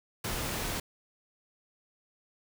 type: noise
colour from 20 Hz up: pink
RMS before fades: -34 dBFS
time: 0.24-0.8 s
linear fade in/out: 5 ms
effects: none